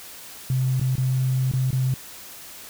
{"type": "tone with dropouts", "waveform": "triangle", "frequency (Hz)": 129.8, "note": "C3", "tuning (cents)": -13, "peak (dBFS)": -15, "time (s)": [0.5, 1.94], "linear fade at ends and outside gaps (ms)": 2, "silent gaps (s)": [[0.798, 0.813], [0.955, 0.98], [1.515, 1.536], [1.707, 1.729]], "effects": ["tanh soft clip ceiling -17 dBFS", "white hiss -41 dBFS RMS until 2.69 s"]}